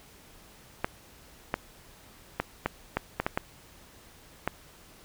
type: clicks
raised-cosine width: 0.5 ms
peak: -11 dBFS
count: 9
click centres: 0.845 / 1.541 / 2.4 / 2.66 / 2.97 / 3.2 / 3.265 / 3.375 / 4.476 s
effects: pink hiss -54 dBFS RMS until 5.04 s